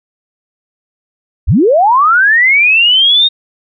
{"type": "linear sweep", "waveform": "sine", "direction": "up", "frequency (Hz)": [37.79, 3729], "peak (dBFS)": -5, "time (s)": [1.47, 3.29], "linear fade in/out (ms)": 20, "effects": []}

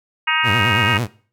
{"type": "harmonic tone", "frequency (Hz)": 314.6, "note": "D#4", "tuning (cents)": 19, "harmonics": [3, 4, 5, 6, 7, 8, 9], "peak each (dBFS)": [-23, -23, -23, -23, -23, -23, -23], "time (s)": [0.27, 0.98], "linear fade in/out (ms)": 10}
{"type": "tone with vibrato", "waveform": "sawtooth", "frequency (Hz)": 109.8, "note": "A2", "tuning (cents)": -3, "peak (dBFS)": -15, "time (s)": [0.43, 1.08], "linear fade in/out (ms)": 50, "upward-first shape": "sine", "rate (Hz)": 9, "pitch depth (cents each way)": 220}
{"effects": ["noise-tail reverb RT60 0.4 s tail -19 dB re dry"]}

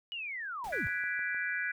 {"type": "linear sweep", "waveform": "sine", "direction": "down", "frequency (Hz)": [2952, 52.8], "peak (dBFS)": -36, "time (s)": [0.12, 0.87], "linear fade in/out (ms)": 0}
{"type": "noise with exponential decay", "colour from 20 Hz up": "pink", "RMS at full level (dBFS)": -48, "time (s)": [0.64, 1.43], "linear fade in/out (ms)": 2, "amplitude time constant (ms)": 170}
{"type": "chord", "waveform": "sine", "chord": "G# half-diminished seventh", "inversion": "third", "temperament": "equal", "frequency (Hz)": [1480, 1661.2, 1975.5, 2349], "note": ["F#6", "G#6", "B6", "D7"], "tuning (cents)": [0, 0, 0, 0], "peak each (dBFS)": [-36, -35, -38, -40], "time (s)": [0.72, 1.72], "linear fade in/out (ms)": 10}
{"type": "click train", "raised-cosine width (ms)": 1, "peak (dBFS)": -40, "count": 5, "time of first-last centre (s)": [0.73, 1.346], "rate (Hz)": 6.49}
{"effects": []}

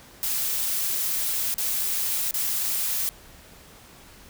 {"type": "noise with dropouts", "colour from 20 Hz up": "blue", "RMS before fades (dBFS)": -26, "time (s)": [0.23, 3.09], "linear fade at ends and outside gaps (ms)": 0, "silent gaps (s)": [[1.541, 1.582], [2.309, 2.341]], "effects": ["pink hiss -49 dBFS RMS until 4.29 s"]}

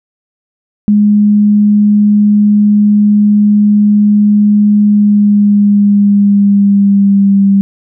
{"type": "tone with pitch glide", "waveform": "sine", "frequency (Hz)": [207.7, 197.41], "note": ["G#3", "G3"], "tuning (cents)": [0, 12], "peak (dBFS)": -4, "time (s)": [0.88, 7.61], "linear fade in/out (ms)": 0, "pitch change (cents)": -88, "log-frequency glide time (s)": [4.82, 7.43], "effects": []}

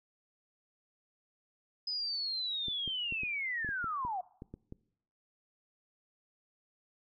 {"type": "linear sweep", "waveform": "sine", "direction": "down", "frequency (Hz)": [5050, 698.5], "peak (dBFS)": -33, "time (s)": [1.87, 4.21], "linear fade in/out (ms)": 5}
{"type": "clicks", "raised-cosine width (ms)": 3, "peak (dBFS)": -31, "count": 11, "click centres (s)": [2.683, 2.877, 3.124, 3.234, 3.647, 3.69, 3.843, 4.05, 4.421, 4.54, 4.724]}
{"effects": ["noise-tail reverb RT60 0.7 s tail -22 dB re dry"]}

